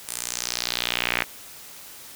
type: tone with band-pass filter sweep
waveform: sawtooth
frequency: 60 Hz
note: B1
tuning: 49 cents flat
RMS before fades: -28 dBFS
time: 0.08-1.24 s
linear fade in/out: 10 ms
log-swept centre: 9800 to 2100 Hz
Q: 2.1
effects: white hiss -43 dBFS RMS until 2.15 s